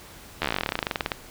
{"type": "slowing click train", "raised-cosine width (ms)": 0.3, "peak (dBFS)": -8, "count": 25, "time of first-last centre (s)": [0.42, 1.118], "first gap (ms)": 12, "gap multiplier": 1.07, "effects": ["pink hiss -46 dBFS RMS until 1.3 s"]}